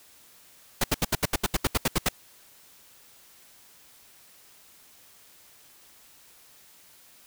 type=noise bursts; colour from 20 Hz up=pink; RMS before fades=-23 dBFS; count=13; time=0.81-2.088 s; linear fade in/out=5 ms; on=30 ms; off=74 ms; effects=white hiss -55 dBFS RMS until 7.26 s